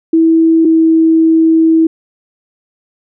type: tone pair in turn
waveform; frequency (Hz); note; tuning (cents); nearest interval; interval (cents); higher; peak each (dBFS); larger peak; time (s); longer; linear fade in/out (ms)
sine; 325.8 / 323.7; E4 / E4; -20 / -31; unison; 11; first; -5; neither; 0.13-0.65 / 0.65-1.87; second; 5
effects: none